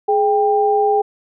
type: tone pair together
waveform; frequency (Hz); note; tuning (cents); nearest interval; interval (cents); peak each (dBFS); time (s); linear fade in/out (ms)
sine; 420 / 792.9; G#4 / G5; +19 / +20; major seventh; 1101; -15; 0.08-1.02; 10
effects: none